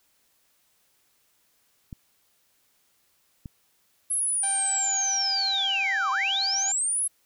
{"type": "clicks", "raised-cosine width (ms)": 5, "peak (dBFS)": -25, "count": 2, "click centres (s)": [1.928, 3.458]}
{"type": "linear two-way sweep", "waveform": "sine", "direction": "down then up", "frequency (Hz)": [11000, 987.8, 11000], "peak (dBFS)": -23, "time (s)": [4.1, 7.08], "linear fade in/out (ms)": 10, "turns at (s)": 6.11}
{"type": "harmonic tone", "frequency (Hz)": 783, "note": "G5", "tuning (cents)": -2, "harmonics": [1, 2, 3, 4, 5, 6, 7, 8, 9], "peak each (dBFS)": [-33, -39, -43, -45, -47, -49, -50, -51, -52], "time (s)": [4.43, 6.72], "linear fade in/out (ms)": 5}
{"effects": ["white hiss -67 dBFS RMS until 7.25 s"]}